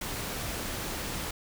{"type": "noise", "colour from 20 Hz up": "pink", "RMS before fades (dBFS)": -35, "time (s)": [0.01, 1.31], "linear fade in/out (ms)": 5, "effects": []}